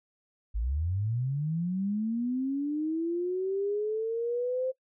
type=linear sweep; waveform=sine; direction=up; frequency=48.64 to 523.3 Hz; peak=-27 dBFS; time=0.54-4.72 s; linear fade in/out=20 ms; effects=noise-tail reverb RT60 0.1 s tail -20 dB re dry